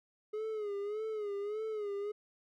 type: tone with vibrato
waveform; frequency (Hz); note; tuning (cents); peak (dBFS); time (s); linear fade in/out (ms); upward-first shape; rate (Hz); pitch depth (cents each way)
triangle; 420; G#4; +19; -33; 0.33-2.12; 10; sine; 1.7; 83
effects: none